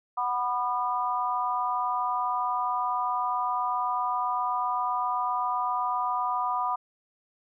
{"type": "chord", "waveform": "sine", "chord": "B major", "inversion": "second", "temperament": "equal with one note detuned", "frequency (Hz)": [740, 987.8, 1215.4], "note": ["F#5", "B5", "D#6"], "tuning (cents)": [0, 0, -41], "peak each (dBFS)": [-31, -28, -30], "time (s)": [0.17, 6.76], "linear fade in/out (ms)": 10, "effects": []}